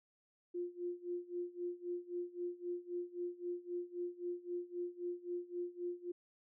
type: tone with tremolo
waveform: sine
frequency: 352.2 Hz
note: F4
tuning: 15 cents sharp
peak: -36 dBFS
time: 0.54-6.12 s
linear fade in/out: 10 ms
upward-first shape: sine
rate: 3.8 Hz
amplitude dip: 90%
effects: none